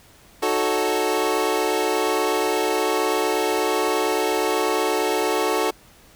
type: chord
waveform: 25% pulse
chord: D# half-diminished seventh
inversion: none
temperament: equal with one note detuned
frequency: 311.1 / 370 / 438.5 / 554.4 Hz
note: D#4 / F#4 / A4 / C#5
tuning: 0 / 0 / -6 / 0 cents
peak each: -24 / -21 / -19 / -25 dBFS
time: 0.42-5.71 s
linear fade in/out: 10 ms
effects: pink hiss -51 dBFS RMS until 6.15 s